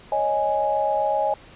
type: chord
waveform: sine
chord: C# suspended second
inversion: none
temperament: equal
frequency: 554.4 / 622.3 / 830.6 Hz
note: C#5 / D#5 / G#5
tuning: 0 / 0 / 0 cents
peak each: -26 / -24 / -22 dBFS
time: 0.12-1.34 s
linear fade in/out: 2 ms
effects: pink hiss -47 dBFS RMS until 1.55 s + resampled to 8000 Hz